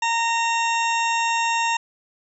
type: harmonic tone with a mistuned harmonic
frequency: 924 Hz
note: A#5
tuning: 16 cents flat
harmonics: 1 / 2 / 3 / 4 / 6 / 7 / 8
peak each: -21 / -28 / -26 / -32 / -36 / -37 / -34 dBFS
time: 0.02-1.77 s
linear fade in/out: 5 ms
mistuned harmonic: 3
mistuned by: -22 cents
effects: none

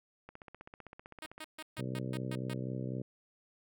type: click train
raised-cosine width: 0.5 ms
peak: -33 dBFS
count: 18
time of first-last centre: 0.29-1.38 s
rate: 15.6 Hz
type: tone bursts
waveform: 5% pulse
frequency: 312.3 Hz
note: D#4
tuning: 7 cents sharp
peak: -31 dBFS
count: 8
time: 1.22-2.536 s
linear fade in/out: 2 ms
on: 42 ms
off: 140 ms
type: harmonic tone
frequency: 64 Hz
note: C2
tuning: 38 cents flat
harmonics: 2 / 3 / 4 / 5 / 6 / 7 / 8 / 9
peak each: -38 / -42 / -44 / -46 / -48 / -49 / -50 / -51 dBFS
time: 1.78-3.02 s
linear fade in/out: 5 ms
effects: none

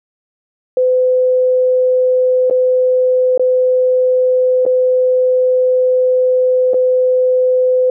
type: tone with dropouts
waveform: sine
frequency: 508 Hz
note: B4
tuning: 49 cents sharp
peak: -9 dBFS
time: 0.77-7.9 s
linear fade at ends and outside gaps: 2 ms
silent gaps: 2.499-2.509 / 3.377-3.395 / 4.653-4.663 / 6.735-6.742 s
effects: none

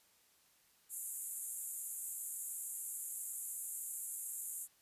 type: band-pass noise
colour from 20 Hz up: white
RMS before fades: -44 dBFS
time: 0.89-4.68 s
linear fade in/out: 50 ms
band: 7000 to 13000 Hz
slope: 96 dB/octave
effects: white hiss -70 dBFS RMS until 4.81 s + resampled to 32000 Hz

